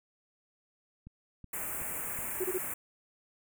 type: click train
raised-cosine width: 5 ms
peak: -35 dBFS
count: 4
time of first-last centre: 1.07-2.189 s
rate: 2.68 Hz
type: band-stop noise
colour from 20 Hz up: white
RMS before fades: -37 dBFS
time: 1.53-2.74 s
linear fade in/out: 5 ms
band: 2500 to 7600 Hz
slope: 48 dB/octave
type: tone bursts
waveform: sine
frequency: 370 Hz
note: F#4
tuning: in tune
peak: -29 dBFS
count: 3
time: 2.4-2.583 s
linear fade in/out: 10 ms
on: 45 ms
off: 24 ms
effects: none